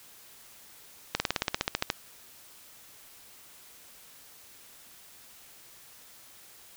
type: slowing click train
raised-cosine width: 0.2 ms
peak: -8 dBFS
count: 13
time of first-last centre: 1.15-1.901 s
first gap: 50 ms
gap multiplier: 1.04
effects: white hiss -53 dBFS RMS until 6.76 s

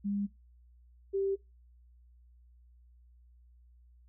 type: tone pair in turn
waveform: sine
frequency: 201.8 / 391.2 Hz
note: G#3 / G4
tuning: -49 / -4 cents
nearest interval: major seventh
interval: 1145 cents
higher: second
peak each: -30 / -28 dBFS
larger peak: second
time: 0.04-0.27 / 1.13-1.36 s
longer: neither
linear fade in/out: 20 ms
effects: noise-tail reverb RT60 0.2 s tail -20 dB re dry + added 60 Hz sine -57 dBFS peak until 4.08 s

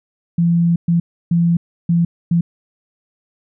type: tone bursts at uneven times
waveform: sine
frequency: 170 Hz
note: F3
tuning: 46 cents flat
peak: -11 dBFS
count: 5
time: 0.38-0.76 / 0.88-1 / 1.31-1.57 / 1.89-2.05 / 2.31-2.41 s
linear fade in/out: 5 ms
effects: none

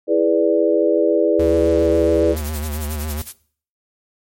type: chord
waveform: sine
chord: E dominant seventh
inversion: none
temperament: equal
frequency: 329.6 / 415.3 / 493.9 / 587.3 Hz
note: E4 / G#4 / B4 / D5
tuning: 0 / 0 / 0 / 0 cents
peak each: -18 dBFS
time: 0.07-2.36 s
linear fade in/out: 50 ms
type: tone with vibrato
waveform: square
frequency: 75.6 Hz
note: D#2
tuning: 49 cents flat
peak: -23 dBFS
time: 1.39-3.22 s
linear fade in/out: 5 ms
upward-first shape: triangle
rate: 7.3 Hz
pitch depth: 85 cents each way
type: noise with tremolo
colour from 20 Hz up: blue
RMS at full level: -29 dBFS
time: 2.36-3.33 s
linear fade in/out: 10 ms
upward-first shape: sine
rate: 11 Hz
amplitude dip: 85%
effects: noise-tail reverb RT60 0.5 s tail -20 dB re dry + MP3 64 kbps

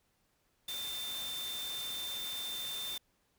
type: tone in noise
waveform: sine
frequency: 3576 Hz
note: A7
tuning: 27 cents sharp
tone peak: -38 dBFS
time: 0.68-2.98 s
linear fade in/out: 5 ms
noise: white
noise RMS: -44 dBFS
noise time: 0.68-2.98 s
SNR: +3 dB
effects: pink hiss -75 dBFS RMS until 3.38 s

